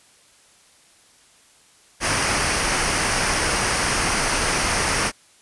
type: noise with comb filter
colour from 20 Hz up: pink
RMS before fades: -21 dBFS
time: 2-5.12 s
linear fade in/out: 50 ms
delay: 0.27 ms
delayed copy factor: -0.5
effects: white hiss -54 dBFS RMS until 5.41 s + resampled to 24000 Hz